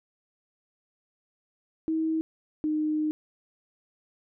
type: tone pair in turn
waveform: sine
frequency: 319.6 / 306.8 Hz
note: D#4 / D#4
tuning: +47 / -24 cents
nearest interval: minor second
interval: 71 cents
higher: first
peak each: -24 dBFS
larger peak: neither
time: 1.88-2.21 / 2.64-3.11 s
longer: second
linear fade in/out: 0 ms
effects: none